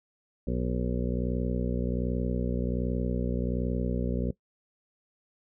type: harmonic tone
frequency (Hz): 61.3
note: B1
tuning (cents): -12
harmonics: 1 / 2 / 3 / 4 / 6 / 7 / 8 / 9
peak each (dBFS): -31 / -35 / -32 / -34 / -39 / -39 / -39 / -41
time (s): 0.47-4.31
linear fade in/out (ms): 5
effects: noise-tail reverb RT60 0.1 s tail -20 dB re dry